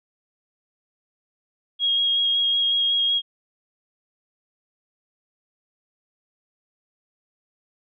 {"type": "tone with vibrato", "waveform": "sine", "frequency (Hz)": 3277, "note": "G#7", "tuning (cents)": -24, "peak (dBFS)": -18, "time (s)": [1.79, 3.22], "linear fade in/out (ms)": 50, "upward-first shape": "square", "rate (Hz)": 5.4, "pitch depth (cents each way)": 10, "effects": []}